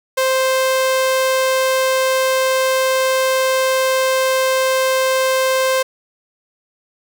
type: tone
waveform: sawtooth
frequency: 523.3 Hz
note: C5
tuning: in tune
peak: -10 dBFS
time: 0.17-5.83 s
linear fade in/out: 10 ms
effects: none